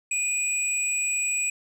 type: tone pair together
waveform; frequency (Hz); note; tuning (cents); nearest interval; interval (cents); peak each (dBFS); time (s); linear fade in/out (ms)
sine; 2468 / 7835; D#7 / B8; -15 / -15; octave + minor sixth; 2000; -25; 0.11-1.5; 5
effects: tanh soft clip ceiling -18 dBFS